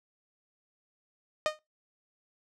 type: tone with exponential decay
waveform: sawtooth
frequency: 615 Hz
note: D#5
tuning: 20 cents flat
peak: -18 dBFS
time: 1.46-1.59 s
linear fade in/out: 0 ms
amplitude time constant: 27 ms
effects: noise-tail reverb RT60 0.2 s tail -20 dB re dry + low-pass 6000 Hz 12 dB/octave